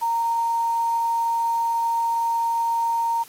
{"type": "tone with quantisation", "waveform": "sine", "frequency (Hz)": 925, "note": "A#5", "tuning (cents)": -14, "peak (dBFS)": -19, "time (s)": [0.01, 3.24], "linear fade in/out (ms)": 20, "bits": 7, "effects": ["white hiss -46 dBFS RMS until 3.28 s", "MP3 64 kbps"]}